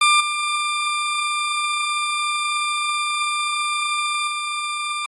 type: tone with level steps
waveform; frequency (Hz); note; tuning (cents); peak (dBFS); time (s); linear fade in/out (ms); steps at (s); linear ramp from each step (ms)
20% pulse; 1192; D6; +25; -8 / -16 / -19; 0.01-5.06; 5; 0.2 / 4.27; 2
effects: AAC 32 kbps